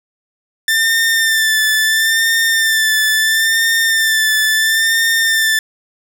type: tone with vibrato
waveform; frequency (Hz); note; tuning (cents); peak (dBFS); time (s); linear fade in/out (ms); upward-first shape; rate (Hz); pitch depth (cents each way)
sawtooth; 1782; A6; +22; -8; 0.68-5.59; 2; sine; 0.74; 34
effects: none